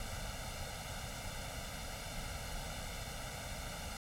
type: noise with comb filter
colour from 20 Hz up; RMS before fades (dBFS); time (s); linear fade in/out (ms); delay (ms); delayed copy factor
pink; -43; 0-3.97; 2; 1.4; +0.9
effects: low-pass 11000 Hz 12 dB/octave